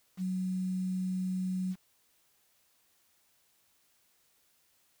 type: tone with quantisation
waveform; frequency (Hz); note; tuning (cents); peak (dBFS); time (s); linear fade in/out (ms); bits
sine; 185.4; F#3; +4; -30; 0.17-1.76; 50; 9
effects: white hiss -70 dBFS RMS until 5 s